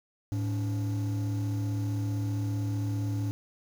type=tone pair together; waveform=triangle; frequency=107.3 / 286.5 Hz; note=A2 / D4; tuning=-43 / -43 cents; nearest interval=octave + perfect fourth; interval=1700 cents; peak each=-25 / -32 dBFS; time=0.32-3.31 s; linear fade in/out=0 ms; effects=tanh soft clip ceiling -23 dBFS + 8-bit